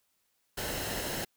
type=noise with comb filter; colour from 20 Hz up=pink; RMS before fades=-35 dBFS; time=0.57-1.25 s; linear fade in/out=10 ms; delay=0.85 ms; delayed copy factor=-0.5; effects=white hiss -75 dBFS RMS until 1.36 s